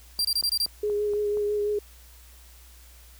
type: tone bursts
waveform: 40% pulse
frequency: 4732 Hz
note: D8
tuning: 12 cents sharp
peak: -21 dBFS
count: 6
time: 0.19-0.658 s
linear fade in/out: 2 ms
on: 58 ms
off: 24 ms
type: click train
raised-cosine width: 1 ms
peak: -30 dBFS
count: 6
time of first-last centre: 0.19-1.372 s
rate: 4.23 Hz
type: tone with vibrato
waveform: sine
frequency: 415.3 Hz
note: G#4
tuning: in tune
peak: -23 dBFS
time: 0.83-1.79 s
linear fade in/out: 5 ms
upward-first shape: sine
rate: 6 Hz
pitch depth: 18 cents each way
effects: added 60 Hz sine -49 dBFS peak until 3.19 s + white hiss -54 dBFS RMS until 3.19 s